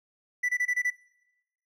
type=tone bursts; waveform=triangle; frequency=1975.5 Hz; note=B6; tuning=in tune; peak=-22 dBFS; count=6; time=0.43-0.904 s; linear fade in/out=10 ms; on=59 ms; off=24 ms; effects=noise-tail reverb RT60 1.0 s tail -22 dB re dry